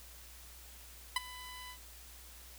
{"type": "tone with ADSR envelope", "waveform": "15% pulse", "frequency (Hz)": 1000, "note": "B5", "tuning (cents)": 21, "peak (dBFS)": -20, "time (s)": [1.16, 1.78], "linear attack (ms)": 4, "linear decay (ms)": 20, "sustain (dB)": -20, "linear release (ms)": 77, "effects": ["added 60 Hz sine -55 dBFS peak until 2.58 s", "white hiss -55 dBFS RMS until 2.58 s"]}